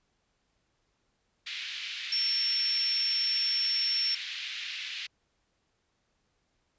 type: band-pass noise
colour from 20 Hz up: white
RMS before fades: -38 dBFS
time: 1.46-5.07 s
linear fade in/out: 10 ms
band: 2100 to 3800 Hz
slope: 24 dB/octave
type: tone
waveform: sine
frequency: 5440 Hz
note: F8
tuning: 46 cents flat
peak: -26 dBFS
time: 2.12-4.15 s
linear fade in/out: 5 ms
effects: pink hiss -75 dBFS RMS until 6.78 s + resampled to 16000 Hz